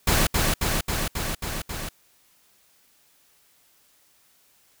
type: noise with echo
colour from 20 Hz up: pink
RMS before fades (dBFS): -20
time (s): 0.07-0.27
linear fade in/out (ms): 5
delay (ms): 270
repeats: 6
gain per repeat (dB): -2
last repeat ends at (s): 1.89
effects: white hiss -61 dBFS RMS until 4.8 s